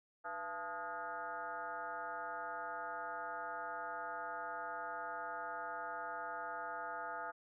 sine tone with frequency modulation, 1058 Hz, C6, 19 cents sharp, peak -40 dBFS, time 0.24-7.32 s, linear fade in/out 20 ms, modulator 188 Hz, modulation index 2.5, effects none

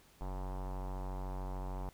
square tone with low-pass filter, 46.82 Hz, F#1, 21 cents sharp, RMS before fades -40 dBFS, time 0.21-1.89 s, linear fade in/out 0 ms, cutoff 910 Hz, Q 3.5, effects pink hiss -64 dBFS RMS until 1.93 s

